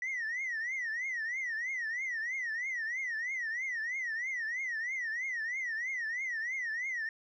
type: tone with vibrato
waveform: sine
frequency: 1937 Hz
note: B6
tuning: 34 cents flat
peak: -31 dBFS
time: 0.02-7.09 s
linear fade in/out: 2 ms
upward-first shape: triangle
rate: 3.1 Hz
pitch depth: 200 cents each way
effects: tanh soft clip ceiling -31 dBFS